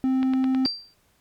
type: tone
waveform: triangle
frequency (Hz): 261.6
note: C4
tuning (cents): 0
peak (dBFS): -17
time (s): 0.04-0.66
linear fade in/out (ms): 0
type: click train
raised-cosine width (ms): 0.3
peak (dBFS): -18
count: 5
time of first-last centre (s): 0.23-0.654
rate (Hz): 9.43
type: tone with exponential decay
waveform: sine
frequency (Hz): 4699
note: D8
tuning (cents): 0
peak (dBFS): -19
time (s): 0.65-0.94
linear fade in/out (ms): 2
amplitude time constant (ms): 61
effects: pink hiss -64 dBFS RMS until 1.2 s + MP3 96 kbps